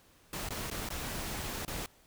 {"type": "noise with dropouts", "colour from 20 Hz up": "pink", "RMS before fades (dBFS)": -38, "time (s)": [0.33, 1.86], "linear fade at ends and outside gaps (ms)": 1, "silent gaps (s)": [[0.488, 0.506], [0.701, 0.713], [0.889, 0.903], [1.65, 1.679]], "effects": ["pink hiss -63 dBFS RMS until 2.06 s"]}